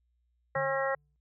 harmonic tone, 270.4 Hz, C#4, 43 cents flat, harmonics 2 / 3 / 4 / 5 / 6 / 7, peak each -30 / -36 / -37 / -37 / -41 / -35 dBFS, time 0.55-0.95 s, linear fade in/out 5 ms
triangle tone with exponential decay, 147.2 Hz, D3, 4 cents sharp, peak -35 dBFS, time 0.56-1.16 s, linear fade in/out 0 ms, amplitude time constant 130 ms
effects added 60 Hz sine -70 dBFS peak until 1.2 s

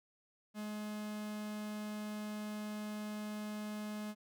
45% pulse tone, 211.2 Hz, G#3, 29 cents sharp, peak -40 dBFS, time 0.54-4.15 s, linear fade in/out 50 ms, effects none

